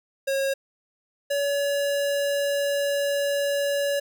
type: tone pair in turn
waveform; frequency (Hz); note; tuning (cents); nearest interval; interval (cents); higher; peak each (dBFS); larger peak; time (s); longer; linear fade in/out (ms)
square; 544 / 567; C#5 / C#5; -33 / +39; minor second; 72; second; -23; neither; 0.27-0.54 / 1.3-4; second; 10
effects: none